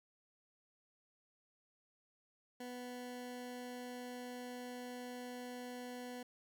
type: tone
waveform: 20% pulse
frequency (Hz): 247.3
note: B3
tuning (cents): +3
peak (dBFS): -40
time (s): 2.6-6.23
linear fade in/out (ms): 5
effects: none